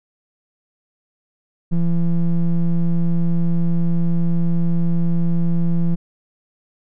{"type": "ring-modulated tone", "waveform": "triangle", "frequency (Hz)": 84.8, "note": "E2", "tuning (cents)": 50, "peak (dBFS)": -10, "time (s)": [1.71, 5.96], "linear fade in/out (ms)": 20, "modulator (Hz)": 84.8, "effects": []}